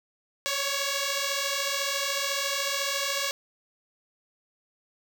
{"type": "beating tone pair", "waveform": "5% pulse", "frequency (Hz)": [550, 564], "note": ["C#5", "C#5"], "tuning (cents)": [-14, 30], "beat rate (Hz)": 14, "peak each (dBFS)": [-18, -18], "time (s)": [0.46, 3.31], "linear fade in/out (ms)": 0, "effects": []}